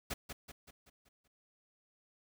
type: noise with echo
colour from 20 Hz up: pink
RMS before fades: -38 dBFS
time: 0.1-0.14 s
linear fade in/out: 10 ms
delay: 190 ms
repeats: 6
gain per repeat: -6 dB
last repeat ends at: 1.28 s
effects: none